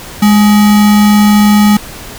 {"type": "tone with sample-and-hold", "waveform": "sine", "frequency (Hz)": 207.7, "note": "G#3", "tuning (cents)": 0, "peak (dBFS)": -3, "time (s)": [0.22, 1.77], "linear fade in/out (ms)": 5, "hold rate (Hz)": 1050, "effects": ["pink hiss -28 dBFS RMS until 2.18 s"]}